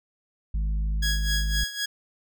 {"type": "harmonic tone", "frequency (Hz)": 52.3, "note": "G#1", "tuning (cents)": 13, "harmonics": [1, 3, 4], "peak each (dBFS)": [-23, -38, -45], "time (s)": [0.54, 1.64], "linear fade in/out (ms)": 5}
{"type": "tone with tremolo", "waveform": "15% pulse", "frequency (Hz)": 1661.2, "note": "G#6", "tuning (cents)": 0, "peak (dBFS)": -18, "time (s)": [1.02, 1.86], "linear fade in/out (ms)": 10, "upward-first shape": "sine", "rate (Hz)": 3.9, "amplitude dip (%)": 75}
{"effects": []}